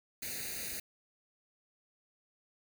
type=noise with comb filter; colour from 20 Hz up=white; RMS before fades=-40 dBFS; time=0.22-0.8 s; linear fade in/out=5 ms; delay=0.46 ms; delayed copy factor=+1; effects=none